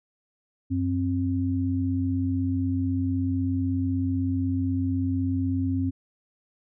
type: tone pair together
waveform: sine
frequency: 93.9 / 265.6 Hz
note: F#2 / C4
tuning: +26 / +26 cents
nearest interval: octave + tritone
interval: 1800 cents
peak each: -26 / -25 dBFS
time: 0.7-5.91 s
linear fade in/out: 20 ms
effects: none